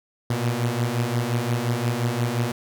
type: beating tone pair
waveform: sawtooth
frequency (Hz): 116.2 / 121.9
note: A#2 / B2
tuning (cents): -5 / -22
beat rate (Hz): 5.7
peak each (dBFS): -22 / -20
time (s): 0.3-2.52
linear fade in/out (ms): 5
effects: none